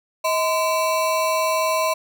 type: ring-modulated tone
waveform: square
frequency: 830.6 Hz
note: G#5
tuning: in tune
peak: -16 dBFS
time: 0.24-1.94 s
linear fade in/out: 10 ms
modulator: 195 Hz
effects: none